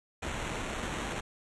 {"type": "noise with sample-and-hold", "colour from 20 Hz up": "pink", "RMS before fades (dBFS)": -36, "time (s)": [0.22, 1.21], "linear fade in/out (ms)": 10, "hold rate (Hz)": 4900, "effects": ["resampled to 24000 Hz"]}